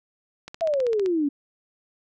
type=click train; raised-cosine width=0.2 ms; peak=-20 dBFS; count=10; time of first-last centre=0.48-1.061 s; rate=15.5 Hz
type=exponential sweep; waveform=sine; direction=down; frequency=681 to 275.6 Hz; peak=-20 dBFS; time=0.61-1.29 s; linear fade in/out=10 ms
effects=none